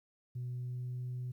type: tone with pitch glide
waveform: sine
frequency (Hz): 124 to 125.08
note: B2 to B2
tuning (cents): +7 to +22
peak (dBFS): -35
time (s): 0.35-1.32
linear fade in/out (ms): 10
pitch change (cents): +15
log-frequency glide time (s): 0.49-1.01
effects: tanh soft clip ceiling -34 dBFS + 12-bit